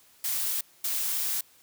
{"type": "noise bursts at uneven times", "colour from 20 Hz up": "blue", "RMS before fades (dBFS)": -29, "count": 2, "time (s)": [[0.24, 0.61], [0.84, 1.41]], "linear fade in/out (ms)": 5, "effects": ["white hiss -59 dBFS RMS until 1.62 s", "high-pass 60 Hz 12 dB/octave"]}